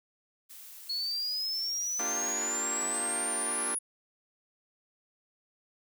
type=noise; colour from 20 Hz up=blue; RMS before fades=-48 dBFS; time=0.49-2.34 s; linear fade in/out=20 ms
type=exponential sweep; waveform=sine; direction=up; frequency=4329 to 10470 Hz; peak=-30 dBFS; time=0.89-3.79 s; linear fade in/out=10 ms
type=chord; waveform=10% pulse; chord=G minor seventh; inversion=first; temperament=equal; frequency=233.1 / 293.7 / 349.2 / 392 Hz; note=Bb3 / D4 / F4 / G4; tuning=0 / 0 / 0 / 0 cents; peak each=-33 dBFS; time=1.99-3.75 s; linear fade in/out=5 ms
effects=none